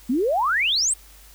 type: exponential sweep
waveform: sine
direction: up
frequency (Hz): 227.7 to 8930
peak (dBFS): -18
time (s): 0.09-0.94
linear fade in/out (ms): 10
effects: added 50 Hz sine -48 dBFS peak until 1.34 s + white hiss -50 dBFS RMS until 1.34 s